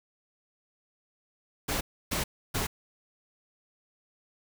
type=noise bursts; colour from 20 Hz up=pink; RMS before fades=-30 dBFS; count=3; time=1.68-2.67 s; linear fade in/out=10 ms; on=130 ms; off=300 ms; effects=none